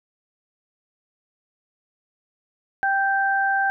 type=tone pair together; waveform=sine; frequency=784 / 1566.8 Hz; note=G5 / G6; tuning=0 / -1 cents; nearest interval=octave; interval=1199 cents; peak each=-21 dBFS; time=2.83-3.7 s; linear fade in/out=0 ms; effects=none